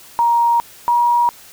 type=tone pair in turn; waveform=sine; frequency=940 / 954.8 Hz; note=A#5 / A#5; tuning=+14 / +41 cents; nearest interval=unison; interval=27 cents; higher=second; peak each=-11 dBFS; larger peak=neither; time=0.19-0.6 / 0.88-1.29 s; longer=neither; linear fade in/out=0 ms; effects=white hiss -42 dBFS RMS until 1.52 s